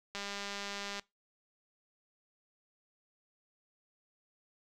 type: click train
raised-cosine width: 0.2 ms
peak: -23 dBFS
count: 171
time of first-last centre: 0.15-0.996 s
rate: 201 Hz
effects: noise-tail reverb RT60 0.2 s tail -22 dB re dry